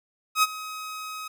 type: tone with ADSR envelope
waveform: sawtooth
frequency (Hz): 1267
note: D#6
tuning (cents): +31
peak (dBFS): -12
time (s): 0.35-1.28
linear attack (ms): 78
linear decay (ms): 32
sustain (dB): -18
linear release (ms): 7
effects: none